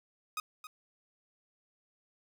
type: tone with echo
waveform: sawtooth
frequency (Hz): 1250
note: D#6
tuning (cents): +8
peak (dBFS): -30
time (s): 0.37-0.4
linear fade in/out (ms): 2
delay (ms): 270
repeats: 1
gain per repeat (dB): -11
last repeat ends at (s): 0.67
effects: none